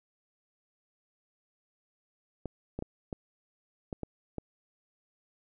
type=clicks; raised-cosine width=2 ms; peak=-22 dBFS; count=7; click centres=2.457 / 2.79 / 2.824 / 3.128 / 3.928 / 4.033 / 4.383 s; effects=none